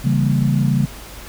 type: chord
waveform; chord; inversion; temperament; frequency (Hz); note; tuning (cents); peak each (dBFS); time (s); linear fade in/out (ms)
sine; C# diminished seventh; none; equal with one note detuned; 138.59 / 164.81 / 196 / 230.1; C#3 / E3 / G3 / Bb3; 0 / 0 / 0 / -22; -16 / -22 / -20 / -22; 0.04-0.86; 10
effects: added 50 Hz sine -37 dBFS peak until 1.28 s + pink hiss -37 dBFS RMS until 1.28 s